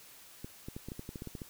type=clicks; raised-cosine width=3 ms; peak=-28 dBFS; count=12; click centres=0.445 / 0.685 / 0.765 / 0.886 / 0.919 / 0.994 / 1.091 / 1.158 / 1.221 / 1.273 / 1.352 / 1.418 s; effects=white hiss -55 dBFS RMS until 1.49 s